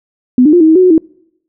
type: tone with pitch steps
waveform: sine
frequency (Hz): 251.2 / 302.4 / 351.6 / 316.7 / 319.1 / 369.6 / 365.6 / 320.9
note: B3 / D#4 / F4 / D#4 / D#4 / F#4 / F#4 / E4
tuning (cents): +30 / -49 / +12 / +31 / +44 / -2 / -21 / -46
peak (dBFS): -3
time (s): 0.38-0.98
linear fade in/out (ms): 2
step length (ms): 75
effects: noise-tail reverb RT60 0.8 s tail -26 dB re dry